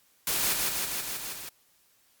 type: noise with echo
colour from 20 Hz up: white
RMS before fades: -28 dBFS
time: 0.27-0.53 s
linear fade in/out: 2 ms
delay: 160 ms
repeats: 6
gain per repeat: -2 dB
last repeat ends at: 1.49 s
effects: white hiss -65 dBFS RMS until 2.2 s + Opus 48 kbps